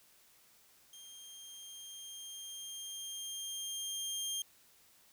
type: tone with level ramp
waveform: 20% pulse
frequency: 3199 Hz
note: G7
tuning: 34 cents sharp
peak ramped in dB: -46 to -30 dBFS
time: 0.93-4.42 s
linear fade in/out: 2 ms
effects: white hiss -65 dBFS RMS until 5.12 s